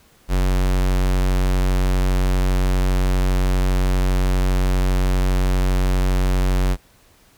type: tone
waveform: square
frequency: 46.25 Hz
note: F#1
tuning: in tune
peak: -16 dBFS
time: 0.28-6.77 s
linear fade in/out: 50 ms
effects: pink hiss -54 dBFS RMS until 7.37 s